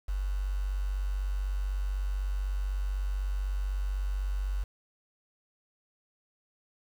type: tone with quantisation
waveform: sine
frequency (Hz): 48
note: G1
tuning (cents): -36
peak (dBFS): -28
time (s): 0.08-4.64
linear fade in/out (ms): 10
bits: 8
effects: none